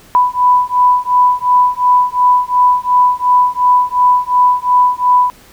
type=beating tone pair; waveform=sine; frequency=991 / 993.8 Hz; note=B5 / B5; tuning=+6 / +11 cents; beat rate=2.8 Hz; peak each=-11 dBFS; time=0.15-5.3 s; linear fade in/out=0 ms; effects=pink hiss -43 dBFS RMS until 5.52 s